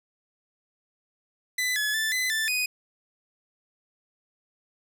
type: tone with pitch steps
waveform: sawtooth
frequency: 2002 / 1706 / 1760 / 2018 / 1764 / 2491 Hz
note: B6 / G#6 / A6 / B6 / A6 / D#7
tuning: +23 / +46 / 0 / +37 / +4 / +1 cents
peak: -21 dBFS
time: 1.58-2.66 s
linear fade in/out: 5 ms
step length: 180 ms
effects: none